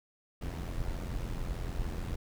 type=noise with amplitude modulation; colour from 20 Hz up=brown; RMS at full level=-33 dBFS; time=0.41-2.16 s; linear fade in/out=10 ms; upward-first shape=sine; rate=86.7 Hz; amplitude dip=65%; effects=none